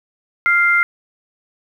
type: tone pair together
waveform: sine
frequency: 1396.9 / 2093 Hz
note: F6 / C7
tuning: 0 / 0 cents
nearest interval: perfect fifth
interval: 700 cents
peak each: -14 dBFS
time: 0.46-0.83 s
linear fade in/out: 0 ms
effects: 8-bit